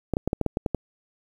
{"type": "clicks", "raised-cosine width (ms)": 2, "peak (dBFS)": -10, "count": 9, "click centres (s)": [0.137, 0.169, 0.276, 0.331, 0.413, 0.463, 0.571, 0.662, 0.747], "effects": ["8-bit"]}